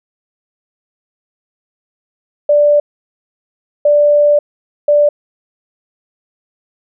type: tone bursts at uneven times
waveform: sine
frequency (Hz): 587.3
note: D5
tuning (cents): 0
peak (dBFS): -6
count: 3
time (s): 2.49-2.8 / 3.85-4.39 / 4.88-5.09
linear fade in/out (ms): 5
effects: none